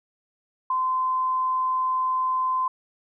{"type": "tone with ADSR envelope", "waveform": "sine", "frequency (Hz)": 1031, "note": "C6", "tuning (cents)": -26, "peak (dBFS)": -19, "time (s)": [0.7, 2.68], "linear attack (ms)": 5, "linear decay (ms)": 4, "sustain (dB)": -2, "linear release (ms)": 4, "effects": []}